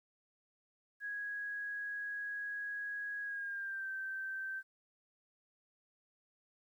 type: tone with pitch glide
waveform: sine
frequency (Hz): 1658 to 1555.9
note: G#6 to G6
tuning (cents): -3 to -13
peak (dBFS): -38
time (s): 1-4.63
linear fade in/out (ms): 50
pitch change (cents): -110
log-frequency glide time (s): 3.22-3.89
effects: 12-bit